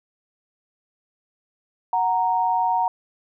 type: tone pair together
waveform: sine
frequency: 740 / 930.8 Hz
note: F#5 / A#5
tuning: 0 / -3 cents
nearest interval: major third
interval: 397 cents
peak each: -22 / -20 dBFS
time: 1.93-2.88 s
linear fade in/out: 2 ms
effects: none